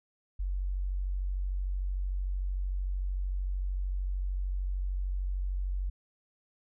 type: tone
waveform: sine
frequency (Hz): 46.64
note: F#1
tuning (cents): +15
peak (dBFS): -29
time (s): 0.39-5.9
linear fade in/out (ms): 10
effects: none